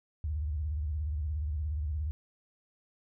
sine tone with vibrato, 75.2 Hz, D2, 42 cents sharp, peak -30 dBFS, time 0.24-2.11 s, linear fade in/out 0 ms, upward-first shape square, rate 17 Hz, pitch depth 130 cents each way, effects none

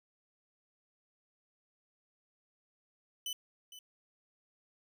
sawtooth tone with echo, 3005 Hz, F#7, 26 cents sharp, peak -33 dBFS, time 3.26-3.33 s, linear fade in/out 2 ms, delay 460 ms, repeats 1, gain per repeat -13 dB, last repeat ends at 3.79 s, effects none

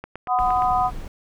click train, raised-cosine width 0.5 ms, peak -18 dBFS, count 6, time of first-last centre 0.04-0.621 s, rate 8.6 Hz
sine chord, B major, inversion second, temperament equal with one note detuned, 740 / 1008.5 / 1244.5 Hz, F#5 / B5 / D#6, 0 / +36 / 0 cents, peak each -19 / -24 / -24 dBFS, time 0.27-0.91 s, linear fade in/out 50 ms
brown noise, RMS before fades -33 dBFS, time 0.39-1.08 s, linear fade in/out 2 ms
effects none

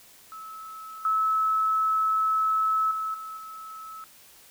sine tone with level steps, 1299 Hz, E6, 26 cents flat, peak -38 / -21 / -27 / -35 / -38 dBFS, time 0.32-4.04 s, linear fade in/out 0 ms, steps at 1.05 / 2.91 / 3.14 / 3.37 s, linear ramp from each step 2 ms, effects white hiss -53 dBFS RMS until 4.5 s

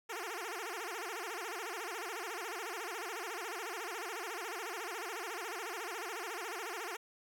10% pulse tone with vibrato, 401.4 Hz, G4, 41 cents sharp, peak -31 dBFS, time 0.09-6.97 s, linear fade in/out 10 ms, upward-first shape sine, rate 14 Hz, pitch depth 270 cents each way, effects none

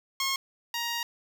10% pulse tone pair in turn, 1081 / 940.3 Hz, C#6 / A#5, -44 / +15 cents, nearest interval major second, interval 241 cents, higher first, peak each -18 / -21 dBFS, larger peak first, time 0.2-0.36 / 0.74-1.03 s, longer second, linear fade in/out 2 ms, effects none

